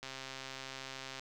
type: click train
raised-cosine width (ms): 0.2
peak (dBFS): -26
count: 156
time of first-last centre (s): 0.03-1.195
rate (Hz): 133
effects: 10-bit